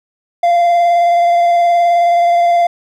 triangle tone with vibrato, 692 Hz, F5, 16 cents flat, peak -6 dBFS, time 0.43-2.67 s, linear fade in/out 5 ms, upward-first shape square, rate 19 Hz, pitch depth 13 cents each way, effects none

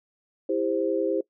sine chord, C major, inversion first, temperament equal with one note detuned, 329.6 / 399.8 / 523.3 Hz, E4 / G4 / C5, 0 / +34 / 0 cents, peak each -27 dBFS, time 0.49-1.21 s, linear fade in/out 5 ms, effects noise-tail reverb RT60 0.1 s tail -20 dB re dry

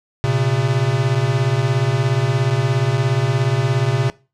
square beating tone pair, 117.9 / 134.9 Hz, A#2 / C#3, +20 / -47 cents, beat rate 17 Hz, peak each -20 / -18 dBFS, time 0.24-4.1 s, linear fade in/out 0 ms, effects noise-tail reverb RT60 0.3 s tail -19 dB re dry + low-pass 6000 Hz 12 dB/octave

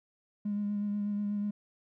triangle tone with vibrato, 205.6 Hz, G#3, 17 cents flat, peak -26 dBFS, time 0.45-1.51 s, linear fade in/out 10 ms, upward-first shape sine, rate 8.2 Hz, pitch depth 19 cents each way, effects tanh soft clip ceiling -27 dBFS

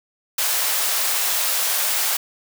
white high-pass noise, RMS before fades -21 dBFS, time 0.38-2.17 s, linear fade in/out 5 ms, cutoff 530 Hz, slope 24 dB/octave, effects none

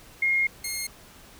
sine / 10% pulse tone pair in turn, 2140 / 2140 Hz, C7 / C7, +38 / +38 cents, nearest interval unison, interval 0 cents, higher neither, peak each -20 dBFS, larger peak neither, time 0.22-0.47 / 0.64-0.87 s, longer first, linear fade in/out 5 ms, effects pink hiss -50 dBFS RMS until 1.39 s

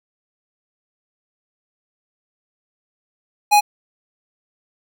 square tone, 830 Hz, G#5, 1 cent flat, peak -10 dBFS, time 3.51-3.61 s, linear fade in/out 20 ms, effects none

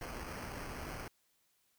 pink noise with sample-and-hold, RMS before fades -44 dBFS, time 0.01-1.08 s, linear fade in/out 2 ms, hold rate 3675 Hz, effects white hiss -75 dBFS RMS until 1.78 s

